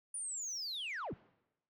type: linear sweep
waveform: sine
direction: down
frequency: 9610 to 52.5 Hz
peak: -36 dBFS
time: 0.14-1.14 s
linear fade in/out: 5 ms
effects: noise-tail reverb RT60 0.9 s tail -23 dB re dry + tanh soft clip ceiling -37 dBFS